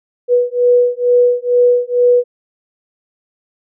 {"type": "beating tone pair", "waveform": "sine", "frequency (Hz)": [488.2, 490.4], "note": ["B4", "B4"], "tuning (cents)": [-20, -12], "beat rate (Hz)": 2.2, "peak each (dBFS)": -12, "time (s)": [0.28, 2.24], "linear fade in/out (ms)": 50, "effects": []}